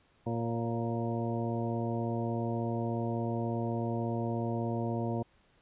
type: harmonic tone with a mistuned harmonic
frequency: 116.54 Hz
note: A#2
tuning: in tune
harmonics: 1 / 2 / 3 / 4 / 5 / 6 / 8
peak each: -34 / -35 / -38 / -41 / -41 / -41 / -44 dBFS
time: 0.26-5.23 s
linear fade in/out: 10 ms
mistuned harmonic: 5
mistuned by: -33 cents
effects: pink hiss -67 dBFS RMS until 5.61 s + resampled to 8000 Hz